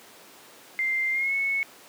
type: tone with pitch glide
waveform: sine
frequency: 2093 to 2202 Hz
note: C7 to C#7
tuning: 0 to -12 cents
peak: -23 dBFS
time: 0.79-1.63 s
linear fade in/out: 0 ms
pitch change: +88 cents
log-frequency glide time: 1.11-1.34 s
effects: pink hiss -49 dBFS RMS until 1.88 s + high-pass 300 Hz 12 dB/octave